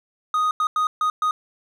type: tone bursts at uneven times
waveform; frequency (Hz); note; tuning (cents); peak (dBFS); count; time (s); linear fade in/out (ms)
triangle; 1244.5; D#6; 0; -16; 5; 0.34-0.51 / 0.6-0.67 / 0.76-0.87 / 1.01-1.1 / 1.22-1.31; 2
effects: none